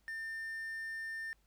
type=tone with quantisation; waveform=triangle; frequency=1800 Hz; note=A6; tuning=39 cents sharp; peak=-37 dBFS; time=0.08-1.33 s; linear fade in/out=0 ms; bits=10; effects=added 50 Hz sine -70 dBFS peak until 1.46 s + pink hiss -75 dBFS RMS until 1.46 s